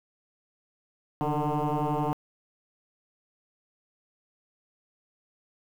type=tone with frequency modulation; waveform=sine; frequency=303.6 Hz; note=D#4; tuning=42 cents flat; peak=-23 dBFS; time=1.21-2.13 s; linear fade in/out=0 ms; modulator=149 Hz; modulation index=4.7; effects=tanh soft clip ceiling -22 dBFS + 9-bit